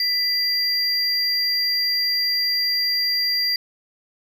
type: tone pair together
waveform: triangle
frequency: 1995 / 4750 Hz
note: B6 / D8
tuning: +17 / +19 cents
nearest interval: octave + minor third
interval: 1502 cents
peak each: -26 / -18 dBFS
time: 0-3.56 s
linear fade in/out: 2 ms
effects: none